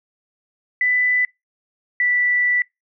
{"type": "tone pair in turn", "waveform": "sine", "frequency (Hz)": [1992, 1968], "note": ["B6", "B6"], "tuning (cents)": [14, -7], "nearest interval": "unison", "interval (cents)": 21, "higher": "first", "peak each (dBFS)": -15, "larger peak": "neither", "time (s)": [[0.81, 1.25], [2, 2.62]], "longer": "second", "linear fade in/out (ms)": 2, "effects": ["noise-tail reverb RT60 0.2 s tail -25 dB re dry"]}